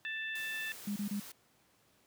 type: harmonic tone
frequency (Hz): 883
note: A5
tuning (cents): +6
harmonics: 2 / 3 / 4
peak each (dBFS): -38 / -42 / -46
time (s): 0.05-0.72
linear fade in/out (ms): 0
type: noise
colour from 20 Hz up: white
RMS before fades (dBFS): -49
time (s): 0.35-1.32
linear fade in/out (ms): 5
type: tone bursts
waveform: sine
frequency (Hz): 204.2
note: G#3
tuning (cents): -29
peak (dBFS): -33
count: 3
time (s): 0.87-1.199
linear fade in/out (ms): 5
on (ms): 91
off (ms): 28
effects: pink hiss -69 dBFS RMS until 2.06 s + high-pass 100 Hz 12 dB/octave